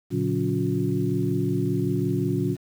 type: tone cluster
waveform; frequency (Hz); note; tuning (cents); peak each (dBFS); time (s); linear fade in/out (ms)
sine; 115.7 / 141.1 / 182.3 / 281.9 / 358.5; A#2 / C#3 / F#3 / C#4 / F4; -13 / +31 / -25 / +29 / +45; -28; 0.1-2.57; 50
effects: 8-bit